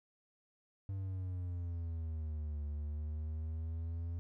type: exponential two-way sweep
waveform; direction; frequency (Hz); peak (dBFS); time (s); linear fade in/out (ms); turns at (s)
triangle; down then up; 98 to 73.1 to 85.2; -35; 0.89-4.19; 0; 2.64
effects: none